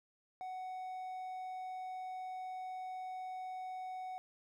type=tone; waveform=triangle; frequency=744 Hz; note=F#5; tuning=9 cents sharp; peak=-39 dBFS; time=0.41-4.18 s; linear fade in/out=0 ms; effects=none